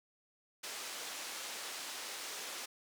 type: band-pass noise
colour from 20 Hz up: white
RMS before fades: -44 dBFS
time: 0.63-2.66 s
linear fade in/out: 10 ms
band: 360 to 7100 Hz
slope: 12 dB/octave
effects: none